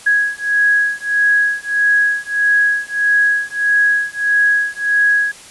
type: beating tone pair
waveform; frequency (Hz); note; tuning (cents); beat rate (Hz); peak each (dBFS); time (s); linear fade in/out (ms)
sine; 1661.2 / 1662.8; G#6 / G#6; 0 / +2; 1.6; -15; 0.06-5.32; 10
effects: white hiss -38 dBFS RMS until 5.5 s + resampled to 24000 Hz